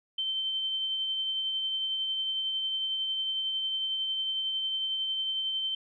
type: tone with tremolo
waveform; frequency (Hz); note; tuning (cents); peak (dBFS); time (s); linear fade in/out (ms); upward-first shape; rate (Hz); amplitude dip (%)
sine; 3100; G7; -20; -27; 0.18-5.75; 5; triangle; 11; 30
effects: none